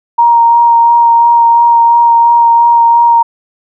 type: tone with vibrato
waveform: sine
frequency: 936 Hz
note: A#5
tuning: 7 cents sharp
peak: -3 dBFS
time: 0.18-3.23 s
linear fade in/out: 10 ms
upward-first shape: sine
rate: 2.9 Hz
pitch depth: 12 cents each way
effects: none